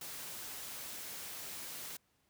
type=noise; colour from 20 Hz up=white; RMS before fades=-45 dBFS; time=0.01-1.97 s; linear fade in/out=5 ms; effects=pink hiss -75 dBFS RMS until 2.29 s + high-pass 60 Hz 12 dB/octave